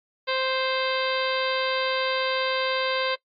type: harmonic tone with a mistuned harmonic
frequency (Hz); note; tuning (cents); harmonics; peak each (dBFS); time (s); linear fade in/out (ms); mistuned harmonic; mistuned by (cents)
523.3; C5; 0; 1 / 2 / 3 / 4 / 5 / 6 / 7 / 8 / 9; -27 / -30 / -32 / -33 / -34 / -35 / -35 / -36 / -37; 0.27-3.16; 20; 8; -63
effects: noise-tail reverb RT60 0.1 s tail -20 dB re dry + AAC 48 kbps